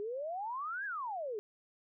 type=exponential two-way sweep; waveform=sine; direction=up then down; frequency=400.2 to 1697 to 400.2 Hz; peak=-36 dBFS; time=0-1.39 s; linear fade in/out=0 ms; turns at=0.85 s; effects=none